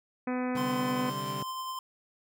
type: harmonic tone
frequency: 251.3 Hz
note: B3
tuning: 30 cents sharp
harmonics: 1 / 2 / 3 / 4 / 5 / 6 / 7 / 8 / 9 / 10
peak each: -30 / -36 / -40 / -42 / -44 / -46 / -47 / -48 / -49 / -50 dBFS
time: 0.27-1.1 s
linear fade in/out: 5 ms
type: chord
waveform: sawtooth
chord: C suspended second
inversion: none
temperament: equal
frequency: 130.81 / 146.83 / 196 Hz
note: C3 / D3 / G3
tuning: 0 / 0 / 0 cents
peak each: -36 dBFS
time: 0.55-1.43 s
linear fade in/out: 5 ms
type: tone with tremolo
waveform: square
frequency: 1039 Hz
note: C6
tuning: 12 cents flat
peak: -34 dBFS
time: 0.57-1.79 s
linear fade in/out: 2 ms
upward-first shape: sine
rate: 10 Hz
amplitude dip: 25%
effects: none